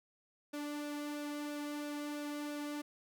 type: tone with flanger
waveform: sawtooth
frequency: 293.7 Hz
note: D4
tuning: in tune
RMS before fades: -41 dBFS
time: 0.53-2.82 s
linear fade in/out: 10 ms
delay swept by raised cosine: 0.96 to 2.26 ms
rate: 3 Hz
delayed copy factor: -0.5
effects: none